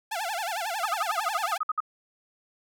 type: tone with vibrato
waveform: sawtooth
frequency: 774 Hz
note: G5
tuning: 22 cents flat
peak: -25 dBFS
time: 0.11-1.58 s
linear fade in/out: 10 ms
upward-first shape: sine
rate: 11 Hz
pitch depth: 250 cents each way
type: tone bursts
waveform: sine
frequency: 1254 Hz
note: D#6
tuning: 13 cents sharp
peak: -23 dBFS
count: 12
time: 0.83-1.804 s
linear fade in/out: 5 ms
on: 28 ms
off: 58 ms
effects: none